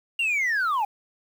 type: linear sweep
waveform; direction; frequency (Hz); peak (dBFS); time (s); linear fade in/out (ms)
sine; down; 2823 to 784; -19; 0.19-0.85; 5
effects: tanh soft clip ceiling -20 dBFS + 8-bit